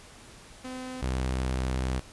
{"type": "tone pair in turn", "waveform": "sawtooth", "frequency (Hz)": [256.1, 64.18], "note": ["C4", "C2"], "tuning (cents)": [-37, -33], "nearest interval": "2 octaves", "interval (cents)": 2396, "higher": "first", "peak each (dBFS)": [-32, -23], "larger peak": "second", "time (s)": [[0.64, 1.02], [1.02, 2]], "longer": "second", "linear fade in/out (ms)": 10, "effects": ["pink hiss -50 dBFS RMS until 2.12 s", "resampled to 24000 Hz"]}